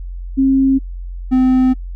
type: tone pair in turn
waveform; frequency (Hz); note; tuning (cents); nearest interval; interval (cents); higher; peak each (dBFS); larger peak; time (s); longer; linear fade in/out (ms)
sine / triangle; 268.1 / 257.2; C4 / C4; +42 / -30; minor second; 72; first; -9 / -7; second; 0.37-0.79 / 1.31-1.74; second; 20
effects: noise-tail reverb RT60 0.1 s tail -24 dB re dry + added 44 Hz sine -24 dBFS peak until 1.95 s